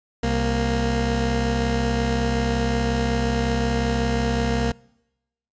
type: tone pair together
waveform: 20% pulse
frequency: 65.47 / 233.1 Hz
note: C2 / A#3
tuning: +2 / 0 cents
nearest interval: octave + minor seventh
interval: 2198 cents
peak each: -18 dBFS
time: 0.23-4.72 s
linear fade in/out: 5 ms
effects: noise-tail reverb RT60 0.9 s tail -25 dB re dry + resampled to 16000 Hz